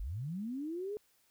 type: linear sweep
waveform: sine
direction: up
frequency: 40.14 to 430 Hz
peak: -36 dBFS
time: 0-0.97 s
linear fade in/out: 0 ms
effects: white hiss -71 dBFS RMS until 1.3 s